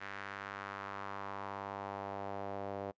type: tone with band-pass filter sweep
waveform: sawtooth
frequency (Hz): 99.2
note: G2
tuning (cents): +21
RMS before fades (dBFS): -43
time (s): 0-2.92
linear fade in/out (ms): 20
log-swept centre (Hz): 1700 to 590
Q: 2
effects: noise-tail reverb RT60 0.1 s tail -25 dB re dry + resampled to 16000 Hz